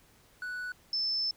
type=tone pair in turn; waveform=triangle / sine; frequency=1480 / 5274 Hz; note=F#6 / E8; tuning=0 / 0 cents; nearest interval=octave + minor seventh; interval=2200 cents; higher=second; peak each=-33 / -28 dBFS; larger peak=second; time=0.42-0.72 / 0.93-1.31 s; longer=second; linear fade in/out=2 ms; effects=pink hiss -62 dBFS RMS until 1.36 s